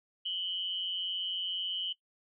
sine tone pair together, 2966 / 3148 Hz, F#7 / G7, +4 / +7 cents, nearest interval minor second, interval 103 cents, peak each -34 / -36 dBFS, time 0.25-1.93 s, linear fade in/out 10 ms, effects noise-tail reverb RT60 0.1 s tail -19 dB re dry

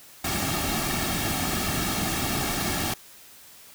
pink noise with comb filter, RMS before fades -27 dBFS, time 0.24-2.94 s, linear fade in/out 5 ms, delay 2 ms, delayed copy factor -0.65, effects white hiss -49 dBFS RMS until 3.74 s

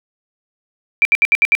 sine tone bursts, 2349 Hz, D7, in tune, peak -8 dBFS, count 6, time 1.02-1.551 s, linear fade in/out 0 ms, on 31 ms, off 69 ms, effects none

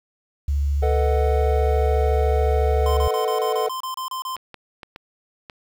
sine tone with vibrato, 71 Hz, C#2, 42 cents sharp, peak -18 dBFS, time 0.48-3.08 s, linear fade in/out 5 ms, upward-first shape sine, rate 14 Hz, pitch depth 15 cents each way
triangle chord, B dominant seventh, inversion third, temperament equal, 440 / 493.9 / 622.3 / 740 Hz, A4 / B4 / D#5 / F#5, 0 / 0 / 0 / 0 cents, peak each -21 / -25 / -27 / -24 dBFS, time 0.82-3.69 s, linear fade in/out 10 ms
square tone bursts, 1039 Hz, C6, 12 cents flat, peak -27 dBFS, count 11, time 2.86-4.36 s, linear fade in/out 2 ms, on 110 ms, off 29 ms
clicks, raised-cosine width 0.3 ms, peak -21 dBFS, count 5, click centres 4.366 / 4.543 / 4.832 / 4.961 / 5.498 s
effects 8-bit

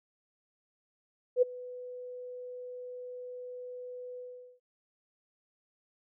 sine tone with ADSR envelope, 497.3 Hz, B4, 12 cents sharp, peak -18 dBFS, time 1.36-4.6 s, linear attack 61 ms, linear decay 13 ms, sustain -22 dB, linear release 420 ms, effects none

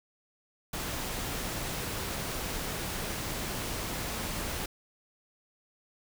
pink noise, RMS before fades -35 dBFS, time 0.73-4.66 s, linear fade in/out 5 ms, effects none

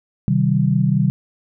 sine chord, C minor, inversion none, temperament equal with one note detuned, 130.81 / 155.56 / 192.96 Hz, C3 / Eb3 / G3, 0 / 0 / -27 cents, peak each -18 dBFS, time 0.28-1.1 s, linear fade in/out 0 ms, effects none

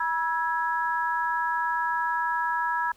sine chord, E major, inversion second, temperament equal with one note detuned, 967.4 / 1318.5 / 1661.2 Hz, B5 / E6 / G#6, -36 / 0 / 0 cents, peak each -26 / -32 / -29 dBFS, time 0-2.92 s, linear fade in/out 5 ms, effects pink hiss -59 dBFS RMS until 2.96 s

